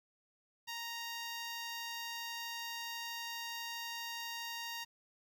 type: tone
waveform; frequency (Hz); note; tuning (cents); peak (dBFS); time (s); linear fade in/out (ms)
10% pulse; 932.3; A#5; 0; -32; 0.67-4.85; 20
effects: 11-bit